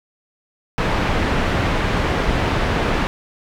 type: low-pass noise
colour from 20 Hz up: pink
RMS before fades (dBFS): -19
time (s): 0.78-3.07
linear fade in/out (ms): 0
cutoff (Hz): 2500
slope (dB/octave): 12
effects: none